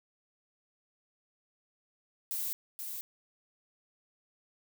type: noise with echo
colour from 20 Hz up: violet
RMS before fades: -35 dBFS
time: 2.31-2.53 s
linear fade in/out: 0 ms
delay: 480 ms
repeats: 1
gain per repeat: -5 dB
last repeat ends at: 3.01 s
effects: none